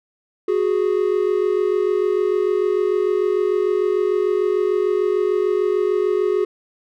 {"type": "tone pair together", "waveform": "triangle", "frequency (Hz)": [368.6, 415.3], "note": ["F#4", "G#4"], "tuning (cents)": [-7, 0], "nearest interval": "major second", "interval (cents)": 207, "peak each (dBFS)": -17, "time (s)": [0.48, 6.45], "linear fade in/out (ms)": 5, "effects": []}